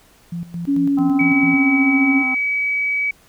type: tone with tremolo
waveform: sine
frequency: 171.4 Hz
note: F3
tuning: 32 cents flat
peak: -23 dBFS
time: 0.32-1.58 s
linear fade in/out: 5 ms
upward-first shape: square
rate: 4.5 Hz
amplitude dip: 80%
type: tone with pitch glide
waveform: sine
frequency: 280 to 272.7 Hz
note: C#4 to C#4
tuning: +18 to -28 cents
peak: -14 dBFS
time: 0.67-2.23 s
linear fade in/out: 20 ms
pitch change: -46 cents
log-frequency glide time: 0.99-1.81 s
type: harmonic tone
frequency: 258.6 Hz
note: C4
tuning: 20 cents flat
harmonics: 1 / 3 / 4 / 5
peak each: -24 / -28 / -37 / -35 dBFS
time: 0.97-2.35 s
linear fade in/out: 10 ms
type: tone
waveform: sine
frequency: 2277 Hz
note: C#7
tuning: 46 cents sharp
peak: -17 dBFS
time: 1.19-3.11 s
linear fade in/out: 5 ms
effects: pink hiss -52 dBFS RMS until 3.28 s